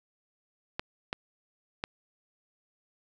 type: clicks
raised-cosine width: 0.3 ms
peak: -15 dBFS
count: 3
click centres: 0.795 / 1.129 / 1.839 s
effects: none